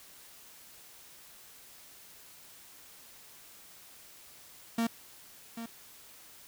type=tone with echo; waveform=45% pulse; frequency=230 Hz; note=A#3; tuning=23 cents flat; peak=-27 dBFS; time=4.78-4.87 s; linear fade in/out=5 ms; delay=790 ms; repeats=1; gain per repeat=-11 dB; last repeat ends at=5.66 s; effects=white hiss -54 dBFS RMS until 6.47 s